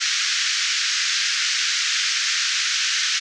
white band-pass noise, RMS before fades -22 dBFS, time 0-3.2 s, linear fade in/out 20 ms, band 1400 to 6400 Hz, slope 48 dB/octave, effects none

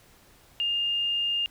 sine tone, 2817 Hz, F7, 14 cents sharp, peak -24 dBFS, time 0.6-1.46 s, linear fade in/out 0 ms, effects pink hiss -57 dBFS RMS until 1.5 s

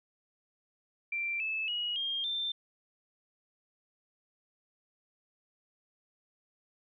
sine tone with pitch steps, 2356 / 2614 / 2901 / 3218 / 3571 Hz, D7 / E7 / F#7 / G7 / A7, +5 / -15 / -35 / +45 / +25 cents, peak -31 dBFS, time 1.12-2.52 s, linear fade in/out 5 ms, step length 280 ms, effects none

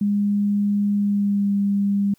sine tone with pitch glide, 203.9 to 200.5 Hz, G#3 to G3, -32 to +39 cents, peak -17 dBFS, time 0.01-2.14 s, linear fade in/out 5 ms, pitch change -29 cents, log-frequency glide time 0.95-1.54 s, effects white hiss -62 dBFS RMS until 2.18 s

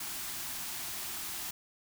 white band-stop noise, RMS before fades -39 dBFS, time 0-1.51 s, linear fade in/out 5 ms, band 400 to 620 Hz, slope 96 dB/octave, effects none

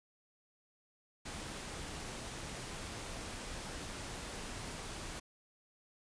pink noise, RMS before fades -44 dBFS, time 1.25-5.2 s, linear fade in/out 10 ms, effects resampled to 22050 Hz

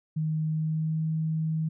sine tone with pitch glide, 156.5 to 158.68 Hz, D#3 to D#3, +10 to +34 cents, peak -25 dBFS, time 0.16-1.69 s, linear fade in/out 10 ms, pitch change +24 cents, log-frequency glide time 0.48-1.04 s, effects none

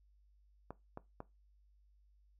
clicks, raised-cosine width 1 ms, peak -30 dBFS, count 3, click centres 0.706 / 0.974 / 1.204 s, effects noise-tail reverb RT60 0.2 s tail -18 dB re dry + added 50 Hz sine -65 dBFS peak until 2.39 s

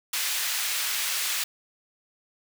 pink high-pass noise, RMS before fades -28 dBFS, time 0.13-1.44 s, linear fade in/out 5 ms, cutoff 2000 Hz, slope 12 dB/octave, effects none

